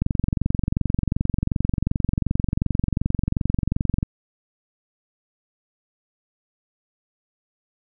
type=click train; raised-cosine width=5 ms; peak=-8 dBFS; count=92; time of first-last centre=0.02-4.029 s; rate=22.7 Hz; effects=none